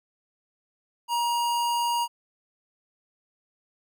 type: tone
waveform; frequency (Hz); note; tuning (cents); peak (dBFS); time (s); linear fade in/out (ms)
square; 948; A#5; +29; -24; 1.08-2.08; 50
effects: none